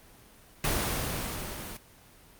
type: noise with level ramp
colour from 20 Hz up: pink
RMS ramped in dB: -27 to -40 dBFS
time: 0.64-1.77 s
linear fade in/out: 2 ms
effects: pink hiss -55 dBFS RMS until 2.39 s + Opus 24 kbps